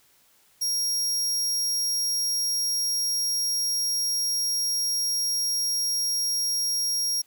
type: tone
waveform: sawtooth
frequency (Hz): 5600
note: F8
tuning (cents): +4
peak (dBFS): -21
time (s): 0.61-7.22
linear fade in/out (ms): 10
effects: white hiss -61 dBFS RMS until 7.26 s